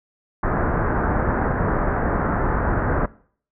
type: low-pass noise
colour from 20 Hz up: pink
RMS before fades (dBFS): -21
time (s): 0.43-3.06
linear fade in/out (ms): 5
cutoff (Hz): 1700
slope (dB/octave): 48
effects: noise-tail reverb RT60 0.5 s tail -20 dB re dry